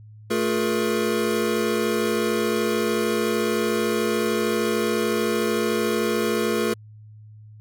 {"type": "tone cluster", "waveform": "square", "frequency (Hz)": [221.8, 353.2, 422.6, 476.1], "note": ["A3", "F4", "G#4", "A#4"], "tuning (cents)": [14, 20, 30, 37], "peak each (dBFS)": -27, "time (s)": [0.3, 6.74], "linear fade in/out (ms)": 10, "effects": ["added 107 Hz sine -42 dBFS peak until 7.6 s", "AAC 64 kbps"]}